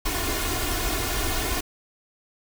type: noise with comb filter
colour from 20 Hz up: pink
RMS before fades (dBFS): -26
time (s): 0.05-1.61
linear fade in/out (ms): 10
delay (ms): 2.8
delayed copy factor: +0.8
effects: none